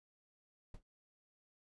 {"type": "noise with exponential decay", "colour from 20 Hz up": "brown", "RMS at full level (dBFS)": -43, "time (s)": [0.74, 0.83], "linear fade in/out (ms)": 5, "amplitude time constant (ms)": 19, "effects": ["resampled to 24000 Hz"]}